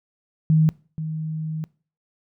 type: tone pair in turn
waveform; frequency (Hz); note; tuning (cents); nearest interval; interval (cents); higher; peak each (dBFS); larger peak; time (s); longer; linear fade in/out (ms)
sine; 157.3 / 157.3; D#3 / D#3; +19 / +19; unison; 0; neither; -13 / -25; first; 0.5-0.69 / 0.98-1.64; second; 0
effects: noise-tail reverb RT60 0.4 s tail -23 dB re dry